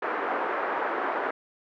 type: band-pass noise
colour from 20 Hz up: white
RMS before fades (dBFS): -29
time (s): 0.02-1.31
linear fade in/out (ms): 5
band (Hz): 320 to 1500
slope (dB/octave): 24
effects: none